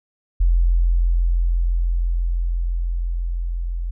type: tone with level ramp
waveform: sine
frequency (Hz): 43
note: F1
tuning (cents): -26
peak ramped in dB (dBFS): -12 to -22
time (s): 0.4-3.91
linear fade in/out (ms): 10
effects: none